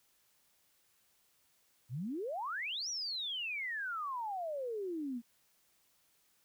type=exponential two-way sweep; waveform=sine; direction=up then down; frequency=110 to 5930 to 226.8 Hz; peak=-36 dBFS; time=1.89-5.22 s; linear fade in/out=50 ms; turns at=2.89 s; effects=white hiss -72 dBFS RMS until 6.44 s